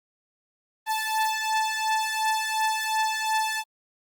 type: beating tone pair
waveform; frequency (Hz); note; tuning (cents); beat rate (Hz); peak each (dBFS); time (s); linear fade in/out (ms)
sawtooth; 874 / 876.8; A5 / A5; -12 / -6; 2.8; -22 / -24; 0.86-3.64; 50
effects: Opus 24 kbps